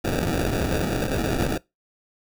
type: noise with sample-and-hold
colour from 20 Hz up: violet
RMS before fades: -24 dBFS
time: 0.04-1.58 s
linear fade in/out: 5 ms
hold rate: 1050 Hz
effects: noise-tail reverb RT60 0.2 s tail -22 dB re dry

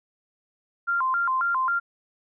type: tone with vibrato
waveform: sine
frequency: 1203 Hz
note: D6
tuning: 41 cents sharp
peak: -21 dBFS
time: 0.87-1.8 s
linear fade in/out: 20 ms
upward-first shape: square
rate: 3.7 Hz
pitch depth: 250 cents each way
effects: none

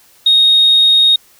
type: tone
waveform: sine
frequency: 3729 Hz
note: A#7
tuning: in tune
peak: -5 dBFS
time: 0.26-1.16 s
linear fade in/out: 5 ms
effects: tanh soft clip ceiling -2 dBFS + white hiss -48 dBFS RMS until 1.39 s

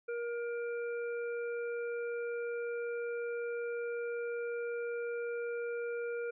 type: harmonic tone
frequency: 472.7 Hz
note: A#4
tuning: 24 cents sharp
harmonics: 1 / 3 / 5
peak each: -35 / -44 / -51 dBFS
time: 0.08-6.31 s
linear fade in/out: 10 ms
effects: none

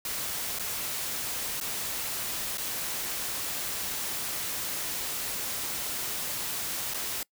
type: noise with dropouts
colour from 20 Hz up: white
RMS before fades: -33 dBFS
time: 0.05-7.23 s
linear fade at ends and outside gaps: 2 ms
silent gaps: 0.588-0.595 / 1.602-1.611 / 2.573-2.581 / 6.938-6.943 s
effects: noise-tail reverb RT60 0.1 s tail -24 dB re dry

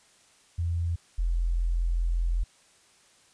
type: tone pair in turn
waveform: sine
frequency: 84.9 / 42.63 Hz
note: F2 / F1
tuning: -48 / -41 cents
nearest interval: octave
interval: 1193 cents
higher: first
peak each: -25 / -23 dBFS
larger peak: second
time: 0.58-0.96 / 1.18-2.44 s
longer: second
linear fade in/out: 10 ms
effects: white hiss -60 dBFS RMS until 3.33 s + resampled to 22050 Hz

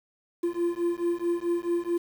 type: beating tone pair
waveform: triangle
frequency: 342.6 / 347.2 Hz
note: F4 / F4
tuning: -33 / -10 cents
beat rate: 4.6 Hz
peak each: -26 dBFS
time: 0.43-1.98 s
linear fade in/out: 10 ms
effects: 8-bit

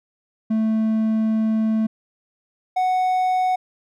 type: tone pair in turn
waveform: triangle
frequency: 220 / 740 Hz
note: A3 / F#5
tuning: 0 / 0 cents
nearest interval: octave + major sixth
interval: 2100 cents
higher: second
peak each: -15 dBFS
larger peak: neither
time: 0.5-1.87 / 2.76-3.56 s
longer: first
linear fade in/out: 10 ms
effects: none

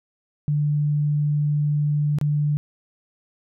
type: tone with dropouts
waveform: sine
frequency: 147.8 Hz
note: D3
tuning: 11 cents sharp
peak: -18 dBFS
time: 0.48-2.57 s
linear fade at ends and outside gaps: 0 ms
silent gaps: 2.186-2.213 s
effects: none

